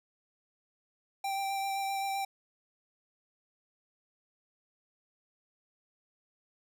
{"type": "tone with vibrato", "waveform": "square", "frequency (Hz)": 784, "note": "G5", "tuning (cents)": 0, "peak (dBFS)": -32, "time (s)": [1.24, 2.25], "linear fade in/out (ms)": 5, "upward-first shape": "sine", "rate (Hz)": 7.7, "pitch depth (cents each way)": 13, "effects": []}